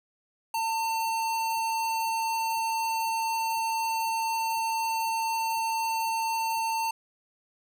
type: tone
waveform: square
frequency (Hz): 901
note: A5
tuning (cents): +41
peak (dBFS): -27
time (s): 0.54-6.91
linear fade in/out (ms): 5
effects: none